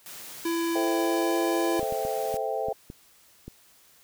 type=high-pass noise; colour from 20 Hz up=white; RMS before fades=-42 dBFS; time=0.06-2.37 s; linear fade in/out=0 ms; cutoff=110 Hz; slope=48 dB/octave
type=tone with pitch glide; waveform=square; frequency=334.4 to 337.5 Hz; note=E4 to E4; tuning=+25 to +41 cents; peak=-26 dBFS; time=0.45-1.8 s; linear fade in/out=5 ms; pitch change=+16 cents; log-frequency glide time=0.97-1.5 s
type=chord; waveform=sine; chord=A minor seventh; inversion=none; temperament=equal; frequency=440 / 523.3 / 659.3 / 784 Hz; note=A4 / C5 / E5 / G5; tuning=0 / 0 / 0 / 0 cents; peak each=-32 dBFS; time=0.75-2.73 s; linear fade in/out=5 ms
type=clicks; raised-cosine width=3 ms; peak=-26 dBFS; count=8; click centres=1.794 / 1.83 / 1.924 / 2.051 / 2.342 / 2.685 / 2.901 / 3.48 s
effects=white hiss -58 dBFS RMS until 4.03 s